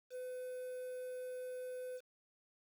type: tone with quantisation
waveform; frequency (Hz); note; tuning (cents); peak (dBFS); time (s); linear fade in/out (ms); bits
triangle; 505; B4; +39; -40; 0.1-2.01; 50; 10
effects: none